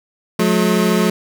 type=tone pair together; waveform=25% pulse; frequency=180.1 / 214.2 Hz; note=F#3 / A3; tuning=-46 / -46 cents; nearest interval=minor third; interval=300 cents; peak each=-12 dBFS; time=0.39-1.1 s; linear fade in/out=5 ms; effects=none